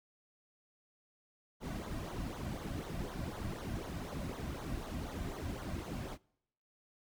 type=noise with flanger; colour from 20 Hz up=brown; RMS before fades=-41 dBFS; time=1.6-6.18 s; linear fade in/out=50 ms; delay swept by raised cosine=0.38 to 2.38 ms; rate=4 Hz; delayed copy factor=-0.8; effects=noise-tail reverb RT60 0.8 s tail -26 dB re dry